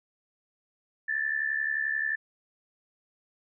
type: tone with amplitude modulation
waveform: sine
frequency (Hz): 1760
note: A6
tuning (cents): 0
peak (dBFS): -23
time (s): 1.08-2.16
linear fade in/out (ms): 10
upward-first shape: sine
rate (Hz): 71.4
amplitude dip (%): 75
effects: none